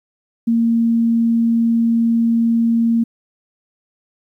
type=tone; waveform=sine; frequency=230.6 Hz; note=A#3; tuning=19 cents flat; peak=-12 dBFS; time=0.47-3.04 s; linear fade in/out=10 ms; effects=9-bit